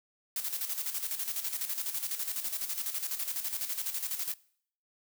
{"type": "noise with tremolo", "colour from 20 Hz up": "blue", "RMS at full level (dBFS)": -33, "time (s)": [0.36, 4.34], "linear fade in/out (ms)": 2, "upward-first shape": "square", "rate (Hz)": 12, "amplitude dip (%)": 60, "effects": ["noise-tail reverb RT60 0.6 s tail -22 dB re dry"]}